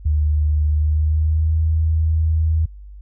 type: tone with pitch glide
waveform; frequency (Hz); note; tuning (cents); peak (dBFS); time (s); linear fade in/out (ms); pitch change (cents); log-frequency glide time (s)
sine; 75.5 to 79.71; D2 to D#2; +48 to +42; -14; 0.05-2.66; 10; +94; 0.69-1.59
effects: added 50 Hz sine -35 dBFS peak until 3.01 s